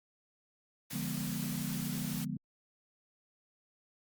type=noise; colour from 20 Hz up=white; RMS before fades=-43 dBFS; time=0.9-2.25 s; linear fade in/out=10 ms
type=chord; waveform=sine; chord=D diminished seventh; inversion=none; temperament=equal with one note detuned; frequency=146.83 / 174.61 / 206.7 / 246.9 Hz; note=D3 / F3 / Ab3 / Cb4; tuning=0 / 0 / -8 / 0 cents; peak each=-40 dBFS; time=0.93-2.37 s; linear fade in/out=5 ms
effects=Opus 48 kbps